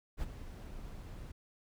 brown noise with ADSR envelope, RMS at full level -35 dBFS, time 0.17-1.32 s, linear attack 54 ms, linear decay 26 ms, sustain -11 dB, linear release 9 ms, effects none

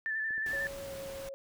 sine tone with vibrato, 1760 Hz, A6, in tune, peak -31 dBFS, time 0.06-0.67 s, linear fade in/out 0 ms, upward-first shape square, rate 11 Hz, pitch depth 23 cents each way
clicks, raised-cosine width 2 ms, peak -40 dBFS, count 8, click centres 0.307 / 0.38 / 0.476 / 0.509 / 0.556 / 0.659 / 0.737 / 0.954 s
pink noise, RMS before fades -47 dBFS, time 0.46-1.29 s, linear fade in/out 2 ms
sine tone with pitch glide, 554.4 to 545.8 Hz, C#5 to C#5, 0 to -27 cents, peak -40 dBFS, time 0.53-1.34 s, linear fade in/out 0 ms, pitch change -27 cents, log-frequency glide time 0.84-0.94 s
effects none

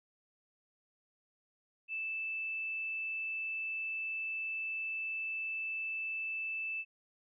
sine tone, 2637 Hz, E7, in tune, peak -35 dBFS, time 1.88-6.85 s, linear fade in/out 50 ms, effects none

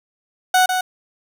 30% pulse tone with echo, 740 Hz, F#5, in tune, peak -9 dBFS, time 0.54-0.66 s, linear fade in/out 5 ms, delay 150 ms, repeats 1, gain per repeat -6 dB, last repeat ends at 0.81 s, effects none

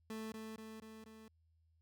30% pulse tone with echo, 220 Hz, A3, in tune, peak -40 dBFS, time 0.1-0.32 s, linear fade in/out 2 ms, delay 240 ms, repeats 4, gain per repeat -3 dB, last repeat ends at 1.28 s, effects added 81 Hz sine -70 dBFS peak until 1.81 s

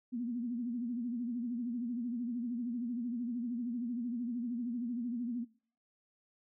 sine tone with vibrato, 239.1 Hz, A#3, 44 cents sharp, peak -34 dBFS, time 0.12-5.45 s, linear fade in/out 20 ms, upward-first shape sine, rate 13 Hz, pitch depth 96 cents each way, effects noise-tail reverb RT60 0.5 s tail -20 dB re dry

